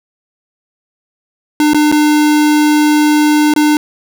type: tone with dropouts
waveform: square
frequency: 300 Hz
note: D4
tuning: 37 cents sharp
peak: -8 dBFS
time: 1.6-3.77 s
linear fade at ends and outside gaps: 1 ms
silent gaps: 1.734-1.745 / 1.916-1.924 / 3.538-3.562 s
effects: none